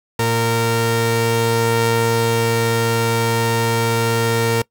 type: tone pair together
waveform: sawtooth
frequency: 115.1 / 460.7 Hz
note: A#2 / A#4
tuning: -22 / -20 cents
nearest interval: 2 octaves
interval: 2402 cents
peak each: -15 / -13 dBFS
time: 0.19-4.62 s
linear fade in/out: 5 ms
effects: noise-tail reverb RT60 0.1 s tail -22 dB re dry